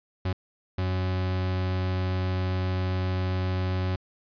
40% pulse tone bursts at uneven times, 92.5 Hz, F#2, in tune, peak -24 dBFS, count 2, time 0.25-0.33 / 0.78-3.96 s, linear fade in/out 5 ms, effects resampled to 11025 Hz

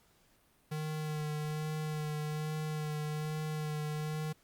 square tone with vibrato, 153 Hz, D#3, 29 cents flat, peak -35 dBFS, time 0.71-4.33 s, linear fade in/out 10 ms, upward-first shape sine, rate 1.2 Hz, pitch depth 19 cents each way, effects pink hiss -68 dBFS RMS until 4.43 s + Opus 48 kbps

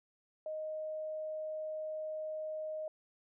sine tone, 622.3 Hz, D#5, in tune, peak -37 dBFS, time 0.46-2.88 s, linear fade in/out 2 ms, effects none

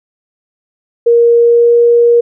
sine tone with pitch glide, 470 to 473 Hz, A#4 to A#4, +14 to +25 cents, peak -4 dBFS, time 1.06-2.21 s, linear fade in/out 10 ms, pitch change +11 cents, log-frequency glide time 1.37-1.75 s, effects none

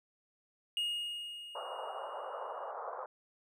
triangle tone with exponential decay, 2861 Hz, F7, 41 cents sharp, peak -29 dBFS, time 0.77-2.71 s, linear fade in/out 1 ms, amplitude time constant 420 ms
pink band-pass noise, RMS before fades -42 dBFS, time 1.55-3.06 s, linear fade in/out 2 ms, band 490 to 1300 Hz, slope 48 dB/octave
effects none

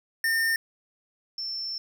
square / sine tone pair in turn, 1814 / 5369 Hz, A#6 / E8, -48 / +31 cents, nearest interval octave + perfect fifth, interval 1879 cents, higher second, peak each -23 / -30 dBFS, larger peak first, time 0.24-0.56 / 1.38-1.78 s, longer second, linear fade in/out 2 ms, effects 10-bit

